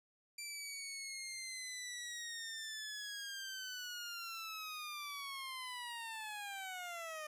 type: linear sweep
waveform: 15% pulse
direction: down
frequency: 2349 to 605 Hz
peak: -37 dBFS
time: 0.38-7.27 s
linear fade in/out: 5 ms
effects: resampled to 32000 Hz